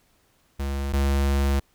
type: tone pair in turn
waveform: square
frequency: 69.3 / 69.3 Hz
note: C#2 / C#2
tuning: 0 / 0 cents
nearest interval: unison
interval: 0 cents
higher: neither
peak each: -26 / -20 dBFS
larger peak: second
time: 0.59-0.93 / 0.93-1.6 s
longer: second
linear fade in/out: 10 ms
effects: pink hiss -64 dBFS RMS until 1.74 s